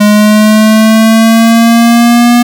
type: linear sweep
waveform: square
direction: up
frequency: 207.7 to 241.2 Hz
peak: -3 dBFS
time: 0-2.43 s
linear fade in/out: 10 ms
effects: none